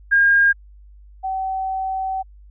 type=tone pair in turn; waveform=sine; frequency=1617 / 763.1 Hz; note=G#6 / G5; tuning=-47 / -47 cents; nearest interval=octave + minor second; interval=1300 cents; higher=first; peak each=-11 / -21 dBFS; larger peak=first; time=0.11-0.53 / 1.23-2.23 s; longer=second; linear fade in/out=20 ms; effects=added 50 Hz sine -42 dBFS peak until 2.5 s